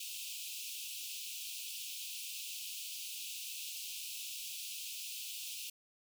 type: high-pass noise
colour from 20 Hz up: pink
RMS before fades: -44 dBFS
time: 0-5.7 s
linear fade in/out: 5 ms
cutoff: 2500 Hz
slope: 96 dB/octave
effects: none